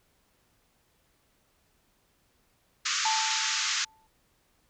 white band-pass noise, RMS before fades -29 dBFS, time 2.85-3.85 s, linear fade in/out 10 ms, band 1100 to 7100 Hz, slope 96 dB/octave
sine tone with exponential decay, 880 Hz, A5, in tune, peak -24 dBFS, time 3.05-4.07 s, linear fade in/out 5 ms, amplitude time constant 220 ms
effects pink hiss -69 dBFS RMS until 4.69 s

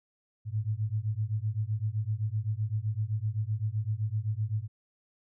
sine beating tone pair, 103.83 / 111.63 Hz, G#2 / A2, 0 / +25 cents, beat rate 7.8 Hz, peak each -31 dBFS, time 0.45-4.68 s, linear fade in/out 50 ms, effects none

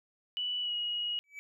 sine tone with pitch glide, 2960 to 2897 Hz, F#7 to F#7, 0 to -37 cents, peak -31 dBFS, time 0.37-1.19 s, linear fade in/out 0 ms, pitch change -37 cents, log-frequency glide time 0.61-0.73 s
triangle tone with exponential growth, 2292 Hz, D7, 43 cents flat, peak -36 dBFS, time 1.24-1.39 s, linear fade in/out 0 ms, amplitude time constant 32 ms
effects none

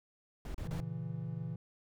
brown noise bursts, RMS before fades -40 dBFS, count 3, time 0.45-0.803 s, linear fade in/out 2 ms, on 95 ms, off 34 ms
triangle chord, A# diminished, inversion none, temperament equal, 116.54 / 138.59 / 164.81 Hz, A#2 / C#3 / E3, 0 / 0 / 0 cents, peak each -40 / -41 / -38 dBFS, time 0.65-1.56 s, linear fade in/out 5 ms
effects none

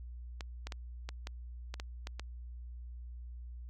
clicks, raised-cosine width 0.2 ms, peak -24 dBFS, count 9, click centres 0.408 / 0.67 / 0.722 / 1.09 / 1.271 / 1.741 / 1.799 / 2.071 / 2.196 s, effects added 60 Hz sine -43 dBFS peak until 3.69 s

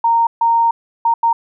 sine tone bursts at uneven times, 925 Hz, A#5, 14 cents flat, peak -10 dBFS, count 4, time 0.04-0.27 / 0.41-0.71 / 1.05-1.14 / 1.23-1.33 s, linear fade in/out 5 ms, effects none

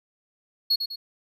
triangle tone with echo, 4335 Hz, C#8, 39 cents flat, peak -17 dBFS, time 0.7-0.76 s, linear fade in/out 10 ms, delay 100 ms, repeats 2, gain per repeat -7 dB, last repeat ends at 0.96 s, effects none

